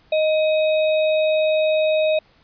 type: tone with sample-and-hold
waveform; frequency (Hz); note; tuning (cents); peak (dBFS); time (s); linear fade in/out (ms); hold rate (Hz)
sine; 622.3; D#5; 0; -15; 0.12-2.19; 5; 3150
effects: pink hiss -56 dBFS RMS until 2.43 s + resampled to 11025 Hz